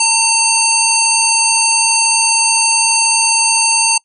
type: harmonic tone with a mistuned harmonic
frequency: 903 Hz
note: A5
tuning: 45 cents sharp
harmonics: 1 / 3 / 5 / 7 / 9 / 10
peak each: -17 / -17 / -17 / -17 / -17 / -17 dBFS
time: 0-3.98 s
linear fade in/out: 5 ms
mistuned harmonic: 5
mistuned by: +27 cents
effects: noise-tail reverb RT60 0.1 s tail -25 dB re dry